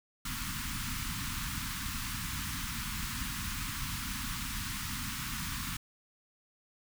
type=band-stop noise; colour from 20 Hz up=pink; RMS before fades=-37 dBFS; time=0.25-5.77 s; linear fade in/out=5 ms; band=270 to 1000 Hz; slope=48 dB/octave; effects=none